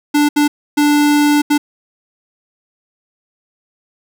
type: tone bursts at uneven times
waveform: square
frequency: 293.7 Hz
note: D4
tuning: in tune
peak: -10 dBFS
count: 4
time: 0.14-0.29 / 0.36-0.48 / 0.77-1.42 / 1.5-1.58 s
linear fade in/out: 10 ms
effects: none